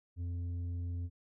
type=tone with tanh clipping; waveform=triangle; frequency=87.31 Hz; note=F2; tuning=in tune; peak=-36 dBFS; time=0.16-1.1 s; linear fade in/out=50 ms; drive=10 dB; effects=none